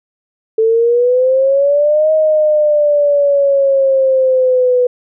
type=exponential two-way sweep; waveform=sine; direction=up then down; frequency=440 to 629 to 493.2 Hz; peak=-8 dBFS; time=0.58-4.87 s; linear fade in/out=5 ms; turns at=2.12 s; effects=none